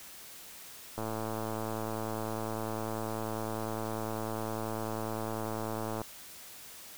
click train, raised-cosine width 1 ms, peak -22 dBFS, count 555, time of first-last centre 0.98-6.016 s, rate 110 Hz, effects white hiss -49 dBFS RMS until 6.97 s

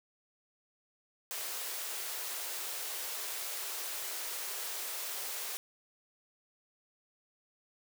white high-pass noise, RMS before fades -39 dBFS, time 1.31-5.57 s, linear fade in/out 0 ms, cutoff 360 Hz, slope 48 dB/octave, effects none

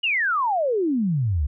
sine exponential sweep, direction down, 2960 to 65.41 Hz, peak -19 dBFS, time 0.03-1.47 s, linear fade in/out 10 ms, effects none

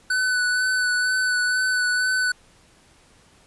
square tone with vibrato, 1497 Hz, F#6, 20 cents sharp, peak -20 dBFS, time 0.1-2.32 s, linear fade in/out 5 ms, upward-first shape sine, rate 2.1 Hz, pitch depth 19 cents each way, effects pink hiss -55 dBFS RMS until 3.46 s + resampled to 24000 Hz

